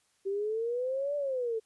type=exponential two-way sweep; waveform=sine; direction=up then down; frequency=385.1 to 587 to 435.8 Hz; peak=-29 dBFS; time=0.25-1.6 s; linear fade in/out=20 ms; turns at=1.16 s; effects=white hiss -71 dBFS RMS until 1.65 s + resampled to 24000 Hz